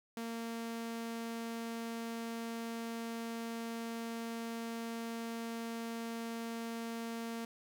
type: tone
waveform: sawtooth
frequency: 229.9 Hz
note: A#3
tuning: 24 cents flat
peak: -35 dBFS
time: 0.17-7.45 s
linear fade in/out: 2 ms
effects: none